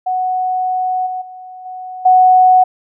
sine tone with level steps, 740 Hz, F#5, in tune, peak -14 / -19 / -30 / -25 / -5 dBFS, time 0.06-2.64 s, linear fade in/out 10 ms, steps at 1.06 / 1.21 / 1.65 / 2.05 s, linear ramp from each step 10 ms, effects none

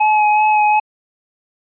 square tone with vibrato, 849 Hz, G#5, 38 cents sharp, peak -11 dBFS, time 0-0.8 s, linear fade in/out 10 ms, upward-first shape sine, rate 2.7 Hz, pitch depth 16 cents each way, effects resampled to 8000 Hz

